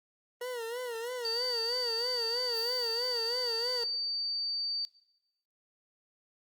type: tone with vibrato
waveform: 40% pulse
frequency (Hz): 477.4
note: A#4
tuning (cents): +41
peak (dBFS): -34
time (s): 0.41-3.84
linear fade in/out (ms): 5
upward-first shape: sine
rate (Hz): 3.1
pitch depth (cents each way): 98
type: tone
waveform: sine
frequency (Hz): 4609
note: D8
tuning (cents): -33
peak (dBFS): -31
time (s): 1.25-4.85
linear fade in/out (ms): 0
type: noise with exponential decay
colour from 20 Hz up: violet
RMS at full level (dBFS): -46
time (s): 2.55-4.07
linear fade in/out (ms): 2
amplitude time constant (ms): 330
effects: noise-tail reverb RT60 0.9 s tail -19 dB re dry + Opus 32 kbps